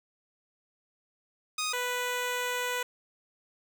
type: tone pair in turn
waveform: 10% pulse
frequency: 1244.5 / 493.9 Hz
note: D#6 / B4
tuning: 0 / 0 cents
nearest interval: octave + major third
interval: 1600 cents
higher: first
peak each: -21 dBFS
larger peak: neither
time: 1.58-1.73 / 1.73-2.83 s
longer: second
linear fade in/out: 5 ms
effects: none